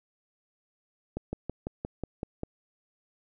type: slowing click train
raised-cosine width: 2 ms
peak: -19 dBFS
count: 8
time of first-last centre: 1.17-2.434 s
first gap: 160 ms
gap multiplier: 1.04
effects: none